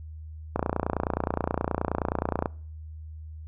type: click train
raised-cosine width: 1 ms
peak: -11 dBFS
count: 57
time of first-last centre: 0.56-2.458 s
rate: 29.5 Hz
effects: noise-tail reverb RT60 0.5 s tail -24 dB re dry + added 78 Hz sine -38 dBFS peak until 3.47 s